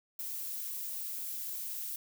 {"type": "noise", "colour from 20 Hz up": "violet", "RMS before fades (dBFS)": -39, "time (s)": [0.19, 1.96], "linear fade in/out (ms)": 2, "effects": []}